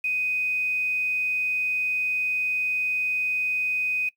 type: tone with quantisation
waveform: sine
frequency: 2500 Hz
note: D#7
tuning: 8 cents sharp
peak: -23 dBFS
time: 0.04-4.09 s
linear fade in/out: 5 ms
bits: 8
effects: noise-tail reverb RT60 0.1 s tail -20 dB re dry